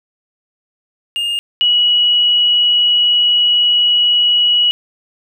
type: tone pair in turn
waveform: triangle / sine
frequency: 2829 / 2922 Hz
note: F7 / F#7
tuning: +22 / -22 cents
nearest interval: minor second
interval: 56 cents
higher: second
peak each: -14 / -9 dBFS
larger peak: second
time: 1.16-1.39 / 1.61-4.71 s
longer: second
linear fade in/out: 0 ms
effects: none